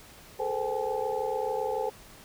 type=tone cluster; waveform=sine; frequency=421.1 / 447.9 / 514 / 787 / 858 Hz; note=G#4 / A4 / C5 / G5 / A5; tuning=+24 / +31 / -31 / +7 / -44 cents; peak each=-35 / -34 / -32 / -36 / -34 dBFS; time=0.39-1.9 s; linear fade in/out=10 ms; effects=pink hiss -51 dBFS RMS until 2.24 s